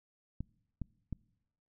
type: clicks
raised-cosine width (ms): 5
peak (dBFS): -25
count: 3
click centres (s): 0.406 / 0.817 / 1.127
effects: noise-tail reverb RT60 0.9 s tail -25 dB re dry